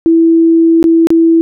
sine tone with dropouts, 329.6 Hz, E4, in tune, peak -4 dBFS, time 0.06-1.41 s, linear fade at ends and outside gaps 0 ms, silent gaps 0.828-0.841 / 1.071-1.104 s, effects none

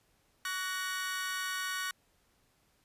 sawtooth chord, F# major, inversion second, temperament equal with one note detuned, 1127.5 / 1480 / 1864.7 Hz, C#6 / F#6 / A#6, +29 / 0 / 0 cents, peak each -36 / -33 / -36 dBFS, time 0.45-1.91 s, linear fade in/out 2 ms, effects pink hiss -71 dBFS RMS until 2.84 s + resampled to 32000 Hz

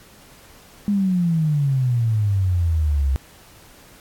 sine exponential sweep, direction down, 207.7 to 65.41 Hz, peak -16 dBFS, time 0.88-3.16 s, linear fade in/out 0 ms, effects pink hiss -48 dBFS RMS until 4 s + AAC 64 kbps

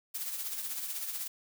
blue noise with tremolo, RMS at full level -35 dBFS, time 0.14-1.28 s, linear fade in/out 10 ms, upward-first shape triangle, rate 16 Hz, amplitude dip 55%, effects none

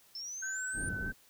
sine exponential sweep, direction up, 5274 to 9150 Hz, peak -39 dBFS, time 0.15-0.89 s, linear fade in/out 2 ms
sine tone with vibrato, 1530 Hz, G6, 42 cents flat, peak -36 dBFS, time 0.42-1.12 s, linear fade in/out 10 ms, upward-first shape sine, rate 3.2 Hz, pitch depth 19 cents each way
pink low-pass noise, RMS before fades -40 dBFS, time 0.73-1.14 s, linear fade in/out 50 ms, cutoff 310 Hz, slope 12 dB/octave
effects white hiss -63 dBFS RMS until 1.29 s

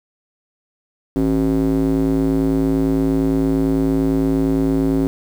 square tone with band-pass filter, 54.4 Hz, A1, 19 cents flat, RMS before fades -17 dBFS, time 1.16-5.07 s, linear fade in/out 0 ms, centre 300 Hz, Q 3.3, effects 7-bit

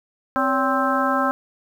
harmonic tone with a mistuned harmonic, 262.4 Hz, C4, 5 cents sharp, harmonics 1 / 2 / 3 / 4 / 5 / 6, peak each -24 / -25 / -26 / -24 / -23 / -28 dBFS, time 0.36-1.31 s, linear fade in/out 0 ms, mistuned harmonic 2, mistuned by +130 cents, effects 8-bit

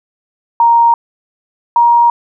sine tone pair in turn, 934 / 944.3 Hz, A#5 / A#5, +3 / +22 cents, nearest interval unison, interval 19 cents, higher second, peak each -5 dBFS, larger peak neither, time 0.6-0.94 / 1.76-2.1 s, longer neither, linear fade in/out 2 ms, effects none

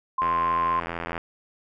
sine tone, 1046.5 Hz, C6, in tune, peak -21 dBFS, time 0.18-0.8 s, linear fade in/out 5 ms
click train, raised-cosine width 0.5 ms, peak -15 dBFS, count 82, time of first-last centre 0.22-1.179 s, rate 84.5 Hz
effects none

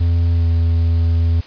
triangle tone with pitch glide, 84.7 to 83.44 Hz, E2 to E2, +48 to +22 cents, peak -10 dBFS, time 0-1.41 s, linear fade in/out 10 ms, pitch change -26 cents, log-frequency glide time 0.33-0.46 s, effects white hiss -40 dBFS RMS until 1.46 s + resampled to 11025 Hz

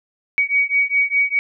sine beating tone pair, 2254 / 2258.9 Hz, C#7 / C#7, +28 / +32 cents, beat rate 4.9 Hz, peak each -18 dBFS, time 0.38-1.39 s, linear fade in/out 0 ms, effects none

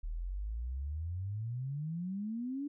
sine exponential sweep, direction up, 37.38 to 294.5 Hz, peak -35 dBFS, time 0.03-2.68 s, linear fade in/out 10 ms, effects none

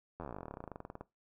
slowing click train, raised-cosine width 1 ms, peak -29 dBFS, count 30, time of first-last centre 0.2-1.01 s, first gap 11 ms, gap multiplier 1.06, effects noise-tail reverb RT60 0.2 s tail -19 dB re dry

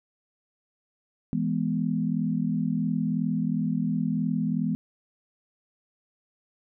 sine chord, E major, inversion none, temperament equal, 164.81 / 207.7 / 246.9 Hz, E3 / G#3 / B3, 0 / 0 / 0 cents, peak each -28 dBFS, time 1.33-4.75 s, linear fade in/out 0 ms, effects none

